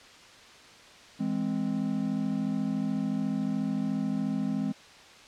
triangle chord, E augmented, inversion none, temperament equal, 164.81 / 207.7 / 261.6 Hz, E3 / G#3 / B#3, 0 / 0 / 0 cents, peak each -33 / -28 / -29 dBFS, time 1.19-4.73 s, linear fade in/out 20 ms, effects white hiss -51 dBFS RMS until 5.27 s + low-pass 5000 Hz 12 dB/octave

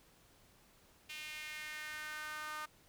sawtooth tone with high-pass filter sweep, 305.3 Hz, D#4, 33 cents flat, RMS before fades -45 dBFS, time 1.09-2.66 s, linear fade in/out 10 ms, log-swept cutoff 2600 to 1200 Hz, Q 3.1, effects pink hiss -66 dBFS RMS until 2.88 s

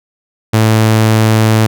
sawtooth tone, 110 Hz, A2, in tune, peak -3 dBFS, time 0.53-1.67 s, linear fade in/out 10 ms, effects none

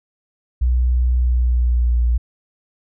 sine tone with pitch glide, 61.74 to 59.4 Hz, B1 to A#1, 0 to +33 cents, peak -13 dBFS, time 0.61-2.18 s, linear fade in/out 10 ms, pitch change -67 cents, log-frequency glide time 1.2-1.99 s, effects none

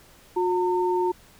sine tone pair together, 360.2 / 909 Hz, F#4 / A#5, -46 / -44 cents, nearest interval octave + major third, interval 1602 cents, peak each -22 / -25 dBFS, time 0.36-1.12 s, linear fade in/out 10 ms, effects pink hiss -53 dBFS RMS until 1.39 s

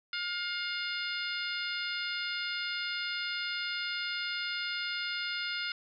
harmonic tone, 710 Hz, F5, 28 cents sharp, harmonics 2 / 3 / 4 / 5 / 6 / 7, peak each -37 / -39 / -40 / -41 / -42 / -42 dBFS, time 0.13-5.72 s, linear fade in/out 2 ms, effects none

